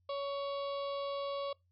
harmonic tone, 560 Hz, C#5, 18 cents sharp, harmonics 1 / 2 / 4 / 5 / 6 / 7 / 8 / 9, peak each -36 / -41 / -56 / -54 / -51 / -53 / -55 / -63 dBFS, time 0.09-1.53 s, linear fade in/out 5 ms, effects noise-tail reverb RT60 0.2 s tail -24 dB re dry + added 89 Hz sine -70 dBFS peak until 1.71 s

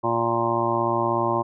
harmonic tone, 116.54 Hz, A#2, in tune, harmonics 1 / 2 / 3 / 5 / 6 / 7 / 8 / 9, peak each -31 / -32 / -26 / -28 / -31 / -30 / -27 / -26 dBFS, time 0.03-1.43 s, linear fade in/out 20 ms, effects none

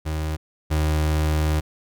35% pulse tone pair in turn, 77.78 / 77.11 Hz, D#2 / D#2, 0 / -15 cents, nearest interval unison, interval 15 cents, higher first, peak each -22 / -17 dBFS, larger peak second, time 0.05-0.37 / 0.7-1.61 s, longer second, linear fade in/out 20 ms, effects none

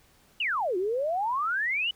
sine exponential two-way sweep, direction down then up, 3027 to 349.2 to 3027 Hz, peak -25 dBFS, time 0.4-1.91 s, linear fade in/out 5 ms, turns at 0.77 s, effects pink hiss -61 dBFS RMS until 1.95 s

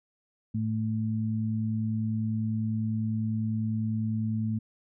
sine tone pair together, 110 / 220 Hz, A2 / A3, 0 / 0 cents, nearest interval octave, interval 1200 cents, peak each -29 / -29 dBFS, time 0.54-4.59 s, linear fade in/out 10 ms, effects none

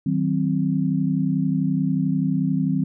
sine chord, C diminished, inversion first, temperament just, 156.98 / 188.37 / 261.6 Hz, Eb3 / Gb3 / C4, +16 / +31 / 0 cents, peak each -23 dBFS, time 0.06-2.84 s, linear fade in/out 5 ms, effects none

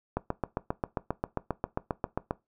click train, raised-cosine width 1 ms, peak -14 dBFS, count 17, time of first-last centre 0.17-2.309 s, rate 7.48 Hz, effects noise-tail reverb RT60 0.2 s tail -19 dB re dry

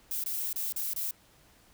violet noise with dropouts, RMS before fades -33 dBFS, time 0.11-1.11 s, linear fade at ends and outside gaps 2 ms, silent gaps 0.239-0.26 / 0.53-0.559 / 0.724-0.761 / 0.935-0.961 s, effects pink hiss -61 dBFS RMS until 1.73 s

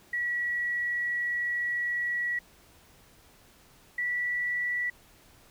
sine tone pair in turn, 1931 / 1953.4 Hz, B6 / B6, -39 / -20 cents, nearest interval unison, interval 19 cents, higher second, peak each -27 dBFS, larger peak neither, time 0.13-2.39 / 3.98-4.9 s, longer first, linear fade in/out 5 ms, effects pink hiss -58 dBFS RMS until 5.5 s

